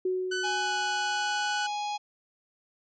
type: tone with exponential decay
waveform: sine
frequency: 370 Hz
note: F#4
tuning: in tune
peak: -24 dBFS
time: 0.05-1.71 s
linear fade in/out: 5 ms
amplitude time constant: 360 ms
type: tone with pitch glide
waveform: sawtooth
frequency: 1501 to 1485.5 Hz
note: F#6 to F#6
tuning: +24 to +6 cents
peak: -26 dBFS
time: 0.31-1.67 s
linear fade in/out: 10 ms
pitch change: -18 cents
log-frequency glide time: 0.56-0.71 s
type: harmonic tone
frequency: 830.6 Hz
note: G#5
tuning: in tune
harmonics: 1 / 3 / 4 / 5 / 6 / 7 / 8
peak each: -30 / -42 / -43 / -45 / -46 / -53 / -48 dBFS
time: 0.43-1.98 s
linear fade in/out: 20 ms
effects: resampled to 16000 Hz